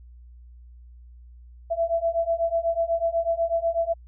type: beating tone pair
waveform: sine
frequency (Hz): 664 / 672.1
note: E5 / E5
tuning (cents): +12 / +33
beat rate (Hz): 8.1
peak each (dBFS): -25 / -24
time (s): 1.7-3.94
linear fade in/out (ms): 20
effects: added 60 Hz sine -44 dBFS peak until 4.07 s